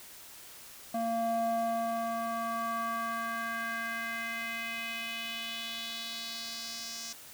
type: tone with band-pass filter sweep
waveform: square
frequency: 229.3 Hz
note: A#3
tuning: 28 cents flat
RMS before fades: -35 dBFS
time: 0.94-7.13 s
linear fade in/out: 5 ms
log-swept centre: 570 to 5800 Hz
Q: 2.9
effects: white hiss -50 dBFS RMS until 7.33 s